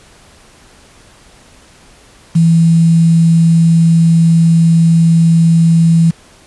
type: tone with quantisation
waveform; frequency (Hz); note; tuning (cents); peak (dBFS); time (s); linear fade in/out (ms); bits
sine; 165.5; E3; +7; -5; 2.35-6.11; 10; 5
effects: pink hiss -43 dBFS RMS until 6.46 s + resampled to 24000 Hz